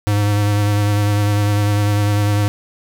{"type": "tone with vibrato", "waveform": "square", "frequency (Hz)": 103.2, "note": "G#2", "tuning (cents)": -10, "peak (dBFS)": -14, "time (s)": [0.07, 2.48], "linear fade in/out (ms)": 0, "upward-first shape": "sine", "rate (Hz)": 10, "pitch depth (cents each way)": 21, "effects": []}